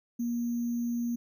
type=tone with sample-and-hold; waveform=sine; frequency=237.4 Hz; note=A#3; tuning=32 cents sharp; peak=-28 dBFS; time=0.19-1.16 s; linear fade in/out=10 ms; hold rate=6300 Hz; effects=none